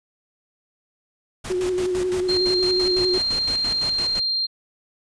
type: noise with tremolo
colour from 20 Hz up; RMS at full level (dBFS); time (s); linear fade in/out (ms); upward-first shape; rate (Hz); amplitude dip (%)
pink; -32; 1.44-4.2; 10; square; 5.9; 70
type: tone with vibrato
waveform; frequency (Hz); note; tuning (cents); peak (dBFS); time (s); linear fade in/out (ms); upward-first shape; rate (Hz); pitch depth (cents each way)
sine; 365.3; F#4; -22; -20; 1.5-3.18; 2; square; 11; 24
type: tone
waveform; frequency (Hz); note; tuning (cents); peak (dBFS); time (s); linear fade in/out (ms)
sine; 4186; C8; 0; -20; 2.28-4.47; 20
effects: resampled to 22050 Hz